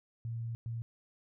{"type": "tone bursts at uneven times", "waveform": "sine", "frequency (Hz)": 115.5, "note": "A#2", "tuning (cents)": -16, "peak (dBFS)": -35, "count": 2, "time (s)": [[0.25, 0.55], [0.66, 0.82]], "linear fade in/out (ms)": 0, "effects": []}